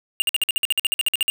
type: tone bursts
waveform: square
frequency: 2820 Hz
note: F7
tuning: 16 cents sharp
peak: -17 dBFS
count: 16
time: 0.2-1.3 s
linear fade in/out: 0 ms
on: 20 ms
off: 52 ms
effects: none